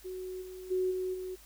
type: tone with level steps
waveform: sine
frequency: 370.4 Hz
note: F#4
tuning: 2 cents sharp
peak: -37 / -42 / -27 / -31 / -36 dBFS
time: 0.04-1.36 s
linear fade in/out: 20 ms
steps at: 0.41 / 0.7 / 0.9 / 1.13 s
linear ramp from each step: 20 ms
effects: added 50 Hz sine -57 dBFS peak until 1.45 s + white hiss -57 dBFS RMS until 1.45 s